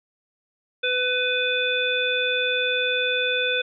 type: harmonic tone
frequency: 500 Hz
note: B4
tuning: 21 cents sharp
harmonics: 1 / 3 / 5 / 7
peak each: -26 / -26 / -26 / -26 dBFS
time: 0.83-3.62 s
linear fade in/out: 10 ms
effects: none